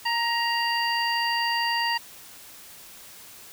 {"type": "harmonic tone with a mistuned harmonic", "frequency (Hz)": 932.3, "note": "A#5", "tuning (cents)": 0, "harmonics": [1, 2, 3, 5], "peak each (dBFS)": [-26, -28, -30, -30], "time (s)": [0.05, 1.98], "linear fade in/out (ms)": 10, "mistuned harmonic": 2, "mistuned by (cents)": 19, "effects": ["white hiss -46 dBFS RMS until 3.52 s"]}